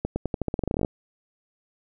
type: accelerating click train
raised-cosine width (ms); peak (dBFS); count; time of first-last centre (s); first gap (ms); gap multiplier
2; -12; 17; 0.05-0.848; 110; 0.88
effects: none